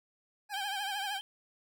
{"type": "tone with vibrato", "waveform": "25% pulse", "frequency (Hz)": 803, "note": "G5", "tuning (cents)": 41, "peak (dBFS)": -31, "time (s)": [0.49, 1.21], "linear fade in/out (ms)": 50, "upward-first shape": "triangle", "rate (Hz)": 13, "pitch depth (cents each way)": 99}
{"type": "tone", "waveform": "triangle", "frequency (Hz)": 3136, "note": "G7", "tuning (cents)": 0, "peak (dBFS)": -38, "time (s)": [0.54, 1.21], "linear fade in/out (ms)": 0}
{"effects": []}